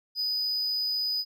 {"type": "tone", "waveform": "triangle", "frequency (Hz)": 4978, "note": "D#8", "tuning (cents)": 0, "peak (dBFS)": -25, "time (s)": [0.15, 1.25], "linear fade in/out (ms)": 50, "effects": []}